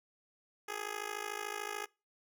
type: tone with amplitude modulation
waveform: 10% pulse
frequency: 416.8 Hz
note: G#4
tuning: 6 cents sharp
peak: -26 dBFS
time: 0.68-1.86 s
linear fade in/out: 10 ms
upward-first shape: sine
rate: 53.6 Hz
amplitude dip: 90%
effects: noise-tail reverb RT60 0.3 s tail -25 dB re dry